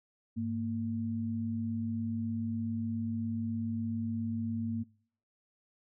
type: tone pair together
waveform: sine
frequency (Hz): 102 / 229.2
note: G#2 / A#3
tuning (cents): -31 / -29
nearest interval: octave + major second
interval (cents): 1402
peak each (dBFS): -37 / -32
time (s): 0.36-4.84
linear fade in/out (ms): 20
effects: noise-tail reverb RT60 0.6 s tail -25 dB re dry